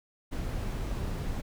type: noise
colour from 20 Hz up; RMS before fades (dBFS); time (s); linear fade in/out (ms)
brown; -33; 0.31-1.42; 20
effects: none